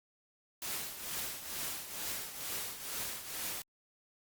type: noise with tremolo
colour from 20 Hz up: white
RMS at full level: -37 dBFS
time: 0.62-3.62 s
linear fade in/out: 2 ms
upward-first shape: triangle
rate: 2.2 Hz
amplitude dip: 70%
effects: Opus 48 kbps